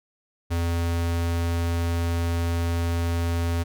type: tone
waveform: square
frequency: 84.8 Hz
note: E2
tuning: 50 cents sharp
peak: -23 dBFS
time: 0.5-3.64 s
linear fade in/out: 20 ms
effects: none